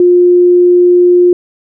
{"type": "tone", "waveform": "sine", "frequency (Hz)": 355.1, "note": "F4", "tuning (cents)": 29, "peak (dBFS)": -3, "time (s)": [0, 1.33], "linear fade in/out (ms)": 2, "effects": []}